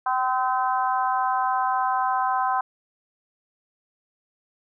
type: harmonic tone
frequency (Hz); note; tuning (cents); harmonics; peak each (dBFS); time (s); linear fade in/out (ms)
256.4; C4; -35; 3 / 4 / 5 / 6; -24 / -24 / -29 / -33; 0.06-2.61; 5
effects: none